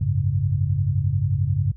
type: chord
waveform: sine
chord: F# suspended second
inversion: none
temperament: equal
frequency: 92.5 / 103.83 / 138.59 Hz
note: F#2 / G#2 / C#3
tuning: 0 / 0 / 0 cents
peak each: -23 dBFS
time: 0.01-1.72 s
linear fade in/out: 5 ms
effects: added 60 Hz sine -38 dBFS peak until 1.76 s